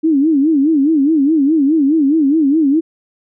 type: tone with vibrato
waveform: sine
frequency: 296.8 Hz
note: D4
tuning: 18 cents sharp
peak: -9 dBFS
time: 0.03-2.81 s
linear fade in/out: 20 ms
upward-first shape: sine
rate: 4.8 Hz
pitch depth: 170 cents each way
effects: none